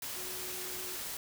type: tone in noise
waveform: sine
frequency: 366.9 Hz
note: F#4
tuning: 15 cents flat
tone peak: -48 dBFS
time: 0.16-0.96 s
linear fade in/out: 2 ms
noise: white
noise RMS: -40 dBFS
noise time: 0.02-1.17 s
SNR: -11 dB
effects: none